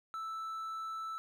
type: tone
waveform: triangle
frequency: 1318.5 Hz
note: E6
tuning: in tune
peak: -36 dBFS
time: 0.14-1.18 s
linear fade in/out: 0 ms
effects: none